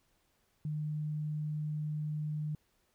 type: tone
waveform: sine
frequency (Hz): 151.7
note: D#3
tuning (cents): -44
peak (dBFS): -33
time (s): 0.65-2.55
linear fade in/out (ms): 2
effects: pink hiss -74 dBFS RMS until 2.94 s